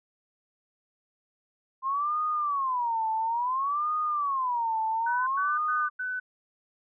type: tone with vibrato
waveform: sine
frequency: 1043 Hz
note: C6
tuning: 6 cents flat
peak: -25 dBFS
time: 1.82-5.9 s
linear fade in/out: 50 ms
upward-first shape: sine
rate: 0.58 Hz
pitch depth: 290 cents each way
type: tone bursts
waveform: sine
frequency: 1503 Hz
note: F#6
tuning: 27 cents sharp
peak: -29 dBFS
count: 4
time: 5.06-6.2 s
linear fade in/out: 10 ms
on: 210 ms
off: 100 ms
effects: none